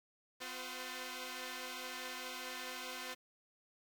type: tone cluster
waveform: 5% pulse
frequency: 254.1 / 356.1 / 513 Hz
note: B3 / F4 / C5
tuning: +49 / +34 / -34 cents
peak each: -36 / -36 / -35 dBFS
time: 0.4-3.15 s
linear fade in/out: 20 ms
effects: 11-bit